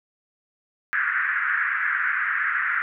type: band-pass noise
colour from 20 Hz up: pink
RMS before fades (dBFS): -24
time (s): 0.93-2.82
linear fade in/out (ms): 0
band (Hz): 1400 to 1900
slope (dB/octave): 48
effects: none